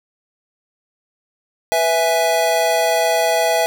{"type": "chord", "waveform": "square", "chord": "E major", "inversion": "second", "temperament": "equal", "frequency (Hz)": [493.9, 659.3, 830.6], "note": ["B4", "E5", "G#5"], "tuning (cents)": [0, 0, 0], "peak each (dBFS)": [-23, -17, -21], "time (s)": [1.72, 3.66], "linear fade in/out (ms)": 0, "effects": []}